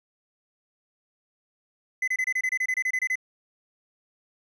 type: tone bursts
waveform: triangle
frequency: 2027 Hz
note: B6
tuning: 45 cents sharp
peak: -21 dBFS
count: 14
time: 2.02-3.156 s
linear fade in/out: 5 ms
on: 57 ms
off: 26 ms
effects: resampled to 32000 Hz